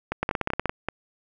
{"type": "two click trains", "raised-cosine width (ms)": 0.5, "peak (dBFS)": [-9, -11], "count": [8, 5], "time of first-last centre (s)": [[0.23, 0.657], [0.12, 0.886]], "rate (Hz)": [16.4, 5.22], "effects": []}